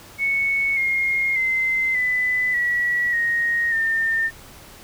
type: tone with pitch steps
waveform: sine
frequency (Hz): 2212 / 2139 / 2069 / 2000 / 1934.6 / 1870.8 / 1809.2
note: C#7 / C7 / C7 / B6 / B6 / A#6 / A6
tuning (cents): -4 / +38 / -20 / +21 / -36 / +6 / +48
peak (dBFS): -18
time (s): 0.18-4.31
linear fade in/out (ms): 50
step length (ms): 590
effects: pink hiss -44 dBFS RMS until 4.83 s